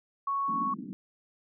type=tone; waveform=sine; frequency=1108.7 Hz; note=C#6; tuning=in tune; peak=-27 dBFS; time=0.27-0.74 s; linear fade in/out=5 ms
type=band-pass noise; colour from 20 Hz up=white; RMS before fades=-39 dBFS; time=0.48-0.93 s; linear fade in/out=0 ms; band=180 to 280 Hz; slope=48 dB/octave
effects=none